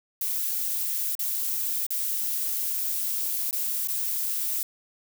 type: noise with dropouts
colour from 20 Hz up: violet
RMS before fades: -28 dBFS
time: 0.21-4.63 s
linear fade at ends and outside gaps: 2 ms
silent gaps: 1.152-1.192 / 1.866-1.905 / 3.51-3.528 / 3.874-3.884 s
effects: none